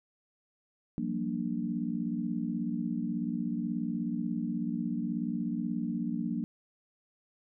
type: chord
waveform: sine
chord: G minor seventh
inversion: third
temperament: equal with one note detuned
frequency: 174.61 / 191.08 / 233.1 / 293.7 Hz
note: F3 / G3 / Bb3 / D4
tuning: 0 / -44 / 0 / 0 cents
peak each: -37 / -37 / -33 / -37 dBFS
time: 0.98-6.44 s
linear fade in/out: 0 ms
effects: none